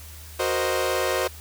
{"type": "chord", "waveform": "sawtooth", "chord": "C half-diminished seventh", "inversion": "second", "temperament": "equal", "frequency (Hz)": [370, 466.2, 523.3, 622.3], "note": ["Gb4", "Bb4", "C5", "Eb5"], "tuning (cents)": [0, 0, 0, 0], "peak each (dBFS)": [-24, -26, -22, -25], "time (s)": [0.39, 1.28], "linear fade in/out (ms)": 10, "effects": ["added 77 Hz sine -41 dBFS peak until 1.4 s", "white hiss -45 dBFS RMS until 1.4 s"]}